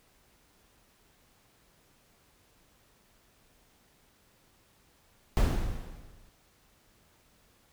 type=noise with exponential decay; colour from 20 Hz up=brown; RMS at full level=-20 dBFS; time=5.37-6.29 s; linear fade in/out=0 ms; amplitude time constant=200 ms; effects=pink hiss -65 dBFS RMS until 7.72 s